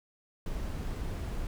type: noise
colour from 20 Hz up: brown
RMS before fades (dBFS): -35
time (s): 0.46-1.47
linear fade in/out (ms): 2
effects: none